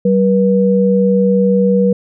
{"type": "tone pair together", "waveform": "sine", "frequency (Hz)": [191.6, 483.2], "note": ["G3", "B4"], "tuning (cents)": [-39, -38], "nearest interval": "octave + major third", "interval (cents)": 1601, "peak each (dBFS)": [-11, -12], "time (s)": [0.05, 1.93], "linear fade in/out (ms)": 5, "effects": []}